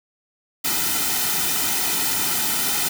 white noise with comb filter, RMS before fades -22 dBFS, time 0.64-2.89 s, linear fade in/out 10 ms, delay 1.8 ms, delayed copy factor -0.7, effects none

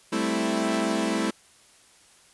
sawtooth chord, A minor seventh, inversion third, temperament equal, 196 / 220 / 261.6 / 329.6 Hz, G3 / A3 / C4 / E4, 0 / 0 / 0 / 0 cents, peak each -27 / -24 / -27 / -24 dBFS, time 0.12-1.31 s, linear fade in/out 10 ms, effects white hiss -56 dBFS RMS until 2.33 s + resampled to 24000 Hz

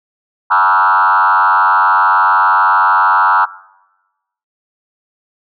sine tone with frequency modulation, 1150 Hz, D6, 37 cents flat, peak -6 dBFS, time 0.5-3.46 s, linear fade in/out 20 ms, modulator 93.1 Hz, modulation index 3.2, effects noise-tail reverb RT60 1.0 s tail -20 dB re dry + tanh soft clip ceiling -2 dBFS

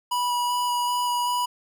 square tone with vibrato, 976 Hz, B5, 21 cents flat, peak -23 dBFS, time 0.11-1.46 s, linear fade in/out 10 ms, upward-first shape square, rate 2.6 Hz, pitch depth 8 cents each way, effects none

